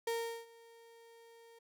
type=tone with ADSR envelope; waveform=35% pulse; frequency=461.6 Hz; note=A#4; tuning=17 cents flat; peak=-31 dBFS; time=0.07-1.59 s; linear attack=5 ms; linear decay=380 ms; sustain=-24 dB; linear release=7 ms; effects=none